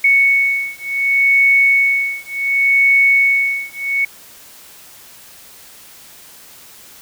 sine beating tone pair, 2217 / 2217.68 Hz, C#7 / C#7, 0 / 0 cents, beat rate 0.68 Hz, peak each -14 dBFS, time 0.04-4.05 s, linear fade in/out 5 ms, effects white hiss -41 dBFS RMS until 7.01 s

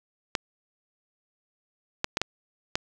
clicks, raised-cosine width 0.2 ms, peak -7 dBFS, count 5, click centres 0.352 / 2.044 / 2.171 / 2.216 / 2.755 s, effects none

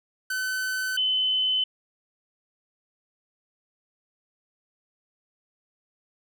45% pulse / sine tone pair in turn, 1518 / 3036 Hz, F#6 / F#7, +44 / +44 cents, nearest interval octave, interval 1200 cents, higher second, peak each -26 / -21 dBFS, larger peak second, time 0.3-0.97 / 0.97-1.64 s, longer neither, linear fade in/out 5 ms, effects none

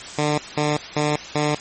10% pulse tone bursts, 149.3 Hz, D3, 29 cents sharp, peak -10 dBFS, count 4, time 0.18-1.55 s, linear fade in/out 5 ms, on 200 ms, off 190 ms, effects white hiss -35 dBFS RMS until 1.6 s + MP3 32 kbps

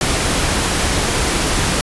pink noise, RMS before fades -17 dBFS, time 0.01-1.81 s, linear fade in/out 2 ms, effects resampled to 24000 Hz

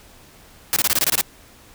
white noise bursts, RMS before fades -18 dBFS, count 9, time 0.73-1.211 s, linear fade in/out 0 ms, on 33 ms, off 23 ms, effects pink hiss -48 dBFS RMS until 1.74 s

